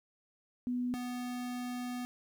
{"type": "tone pair in turn", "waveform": ["sine", "square"], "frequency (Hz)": [246.9, 246.9], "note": ["B3", "B3"], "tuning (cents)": [0, 0], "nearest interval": "unison", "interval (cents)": 0, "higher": "neither", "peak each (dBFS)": [-31, -37], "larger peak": "first", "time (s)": [[0.67, 0.94], [0.94, 2.05]], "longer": "second", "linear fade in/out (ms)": 0, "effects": ["12-bit"]}